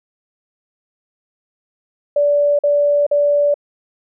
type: tone bursts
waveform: sine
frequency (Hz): 580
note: D5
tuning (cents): -22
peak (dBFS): -11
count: 3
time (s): 2.16-3.542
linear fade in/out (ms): 5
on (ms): 430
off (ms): 46
effects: none